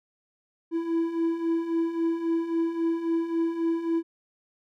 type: beating tone pair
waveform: triangle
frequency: 328.9 / 332.6 Hz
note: E4 / E4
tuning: -4 / +16 cents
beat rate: 3.7 Hz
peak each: -29 / -23 dBFS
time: 0.71-4.03 s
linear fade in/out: 50 ms
effects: none